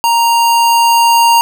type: tone with level ramp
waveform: square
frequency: 932.3 Hz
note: A#5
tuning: in tune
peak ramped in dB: -9 to -6 dBFS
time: 0.04-1.41 s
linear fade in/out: 0 ms
effects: none